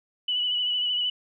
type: tone with vibrato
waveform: sine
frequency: 2960 Hz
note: F#7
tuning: in tune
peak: -23 dBFS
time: 0.28-1.1 s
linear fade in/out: 5 ms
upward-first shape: sine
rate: 13 Hz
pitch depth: 29 cents each way
effects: none